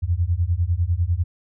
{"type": "beating tone pair", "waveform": "sine", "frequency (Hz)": [82, 92], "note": ["E2", "F#2"], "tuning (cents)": [-9, -9], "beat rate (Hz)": 10, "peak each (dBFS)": -21, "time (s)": [0.02, 1.24], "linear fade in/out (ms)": 20, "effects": []}